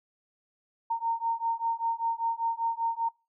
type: beating tone pair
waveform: sine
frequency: 916 / 921.1 Hz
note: A#5 / A#5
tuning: -31 / -21 cents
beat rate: 5.1 Hz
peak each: -30 dBFS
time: 0.9-3.09 s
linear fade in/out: 10 ms
effects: noise-tail reverb RT60 0.3 s tail -24 dB re dry